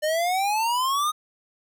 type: exponential sweep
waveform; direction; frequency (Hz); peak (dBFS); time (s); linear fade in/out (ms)
square; up; 600 to 1251; -22; 0.02-1.12; 20
effects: none